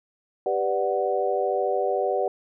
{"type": "chord", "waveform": "sine", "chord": "G major seventh", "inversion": "none", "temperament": "equal", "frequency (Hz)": [392, 493.9, 587.3, 740], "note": ["G4", "B4", "D5", "F#5"], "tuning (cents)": [0, 0, 0, 0], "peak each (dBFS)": -27, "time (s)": [0.46, 2.28], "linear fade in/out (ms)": 2, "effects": []}